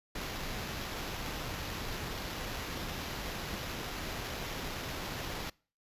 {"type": "noise with sample-and-hold", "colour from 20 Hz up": "pink", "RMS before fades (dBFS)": -39, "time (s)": [0.15, 5.5], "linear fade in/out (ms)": 5, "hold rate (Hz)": 8820, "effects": ["noise-tail reverb RT60 0.4 s tail -25 dB re dry", "resampled to 32000 Hz"]}